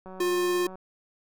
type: click train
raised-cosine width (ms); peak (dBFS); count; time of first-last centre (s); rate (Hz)
1; -30; 131; 0.06-0.755; 187
type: tone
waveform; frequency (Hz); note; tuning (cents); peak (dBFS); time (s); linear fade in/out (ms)
square; 356.1; F4; +34; -24; 0.2-0.67; 5
effects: none